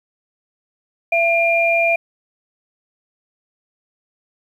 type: tone pair together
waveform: sine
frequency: 673.5 / 2400 Hz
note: E5 / D7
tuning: +37 / +37 cents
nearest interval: octave + minor seventh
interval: 2200 cents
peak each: -16 / -16 dBFS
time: 1.12-1.96 s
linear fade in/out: 5 ms
effects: 8-bit